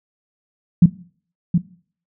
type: tone with echo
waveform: sine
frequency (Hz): 174.61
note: F3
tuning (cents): 0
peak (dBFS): -4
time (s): 0.82-0.86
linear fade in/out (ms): 5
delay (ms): 720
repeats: 1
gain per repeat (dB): -7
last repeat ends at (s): 1.58
effects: noise-tail reverb RT60 0.5 s tail -19 dB re dry